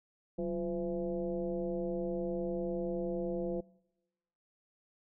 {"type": "tone with frequency modulation", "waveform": "sine", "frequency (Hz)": 349.2, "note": "F4", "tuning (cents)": 0, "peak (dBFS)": -32, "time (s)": [0.38, 3.61], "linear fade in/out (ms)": 10, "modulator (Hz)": 162, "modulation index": 1.4, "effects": ["noise-tail reverb RT60 1.0 s tail -25 dB re dry"]}